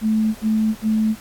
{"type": "tone bursts", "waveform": "sine", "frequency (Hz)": 218.2, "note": "A3", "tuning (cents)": -14, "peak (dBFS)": -15, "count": 3, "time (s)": [0.01, 1.158], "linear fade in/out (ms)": 50, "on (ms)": 340, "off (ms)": 64, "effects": ["pink hiss -42 dBFS RMS until 1.2 s", "AAC 64 kbps"]}